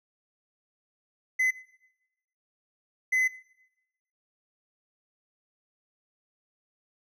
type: tone bursts at uneven times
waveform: triangle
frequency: 2031 Hz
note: B6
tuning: 48 cents sharp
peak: -20 dBFS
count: 2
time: 1.39-1.51 / 3.12-3.28 s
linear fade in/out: 10 ms
effects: noise-tail reverb RT60 0.9 s tail -19 dB re dry